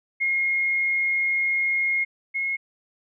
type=tone pair in turn; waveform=sine; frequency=2147 / 2164 Hz; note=C7 / C#7; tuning=+44 / -42 cents; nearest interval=unison; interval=14 cents; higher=second; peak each=-20 / -23 dBFS; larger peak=first; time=0.2-2.05 / 2.34-2.57 s; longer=first; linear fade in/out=20 ms; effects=none